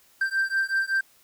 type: beating tone pair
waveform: triangle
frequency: 1568 / 1573.3 Hz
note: G6 / G6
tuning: 0 / +6 cents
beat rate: 5.3 Hz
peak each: -24 / -24 dBFS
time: 0.21-1.01 s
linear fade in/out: 5 ms
effects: white hiss -59 dBFS RMS until 1.23 s